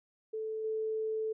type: tone with level steps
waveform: sine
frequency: 438.2 Hz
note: A4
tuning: 7 cents flat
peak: -34 / -31 dBFS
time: 0.33-1.33 s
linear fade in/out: 10 ms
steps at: 0.64 s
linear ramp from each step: 5 ms
effects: none